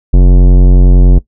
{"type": "tone with tanh clipping", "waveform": "sine", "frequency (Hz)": 45.39, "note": "F#1", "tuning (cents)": -32, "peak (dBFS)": -3, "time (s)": [0.13, 1.19], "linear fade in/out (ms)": 10, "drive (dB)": 17, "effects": ["noise-tail reverb RT60 0.1 s tail -18 dB re dry"]}